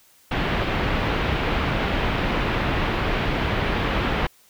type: low-pass noise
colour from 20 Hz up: pink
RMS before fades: -23 dBFS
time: 0.31-4.27 s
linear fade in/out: 5 ms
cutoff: 3200 Hz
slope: 24 dB/octave
effects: white hiss -56 dBFS RMS until 4.49 s